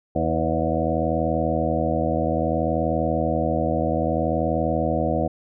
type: harmonic tone with a mistuned harmonic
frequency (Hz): 80.6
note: E2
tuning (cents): -38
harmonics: 1 / 2 / 3 / 4 / 6 / 7 / 8 / 9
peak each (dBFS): -28 / -28 / -28 / -28 / -28 / -28 / -28 / -28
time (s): 0.15-5.28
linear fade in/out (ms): 10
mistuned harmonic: 6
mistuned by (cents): +30
effects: none